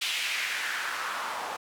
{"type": "noise with band-pass filter sweep", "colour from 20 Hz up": "white", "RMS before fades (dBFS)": -32, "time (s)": [0.01, 1.57], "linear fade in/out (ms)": 10, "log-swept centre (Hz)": [3000, 830], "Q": 2.2, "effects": []}